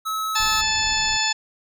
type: tone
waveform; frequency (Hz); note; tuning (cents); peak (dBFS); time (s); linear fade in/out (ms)
square; 1293; E6; -34; -24; 0.05-0.62; 20
type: harmonic tone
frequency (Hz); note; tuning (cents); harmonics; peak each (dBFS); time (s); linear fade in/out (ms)
873; A5; -14; 1 / 2 / 3 / 4 / 5 / 6 / 8; -27 / -27 / -27 / -27 / -27 / -27 / -27; 0.35-1.33; 10
type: noise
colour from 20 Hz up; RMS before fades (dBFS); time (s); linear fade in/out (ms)
brown; -37; 0.4-1.17; 2
effects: none